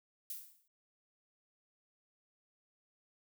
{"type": "noise with exponential decay", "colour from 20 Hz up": "violet", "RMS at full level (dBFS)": -40, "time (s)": [0.3, 0.68], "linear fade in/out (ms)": 2, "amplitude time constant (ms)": 81, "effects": []}